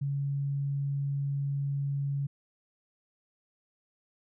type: tone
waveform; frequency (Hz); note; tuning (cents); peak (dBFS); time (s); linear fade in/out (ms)
sine; 140.2; C#3; +20; -28; 0.01-2.27; 10
effects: none